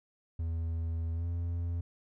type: tone with pitch glide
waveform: triangle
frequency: 82.41 to 85.56 Hz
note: E2 to F2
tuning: 0 to -35 cents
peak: -29 dBFS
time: 0.39-1.81 s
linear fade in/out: 5 ms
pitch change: +65 cents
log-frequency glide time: 1.14-1.26 s
effects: none